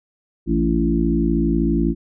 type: harmonic tone with a mistuned harmonic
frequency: 56.1 Hz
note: A1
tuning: 34 cents sharp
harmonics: 1 / 3 / 4 / 5 / 6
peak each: -22 / -22 / -22 / -22 / -22 dBFS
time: 0.46-1.95 s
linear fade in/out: 50 ms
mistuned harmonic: 5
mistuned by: +22 cents
effects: none